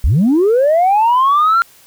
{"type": "linear sweep", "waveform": "sine", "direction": "up", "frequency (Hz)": [46.25, 1394], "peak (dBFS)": -7, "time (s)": [0.04, 1.62], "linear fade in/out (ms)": 0, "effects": ["tanh soft clip ceiling -6 dBFS", "white hiss -46 dBFS RMS until 1.86 s"]}